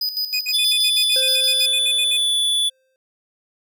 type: tone with tremolo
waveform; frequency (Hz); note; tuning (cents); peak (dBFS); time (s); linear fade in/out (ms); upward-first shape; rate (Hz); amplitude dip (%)
square; 4978; D#8; 0; -20; 0.01-1.66; 5; square; 6.3; 65
type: tone bursts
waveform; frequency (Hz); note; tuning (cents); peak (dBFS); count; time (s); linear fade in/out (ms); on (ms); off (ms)
square; 2489; D#7; 0; -24; 15; 0.33-2.173; 10; 65; 62
type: tone with pitch glide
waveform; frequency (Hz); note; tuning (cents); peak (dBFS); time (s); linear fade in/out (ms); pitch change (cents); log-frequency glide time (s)
square; 3477 to 3455; A7 to A7; -21 to -32; -17; 0.53-2.7; 20; -11; 2.05-2.37
type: tone with exponential decay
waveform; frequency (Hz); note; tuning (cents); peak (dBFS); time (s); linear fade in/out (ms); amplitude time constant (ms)
square; 523.3; C5; 0; -26; 1.16-2.96; 1; 390
effects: none